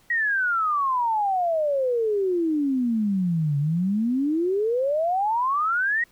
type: exponential two-way sweep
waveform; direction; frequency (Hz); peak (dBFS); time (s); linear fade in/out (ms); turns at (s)
sine; down then up; 1922 to 140.1 to 1922; -20; 0.1-6.04; 5; 3.58
effects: pink hiss -59 dBFS RMS until 6.11 s